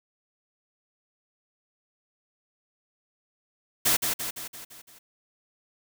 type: noise with echo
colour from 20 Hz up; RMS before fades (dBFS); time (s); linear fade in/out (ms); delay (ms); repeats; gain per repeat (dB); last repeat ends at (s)
white; -22; 3.85-3.97; 10; 170; 6; -5; 4.99
effects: none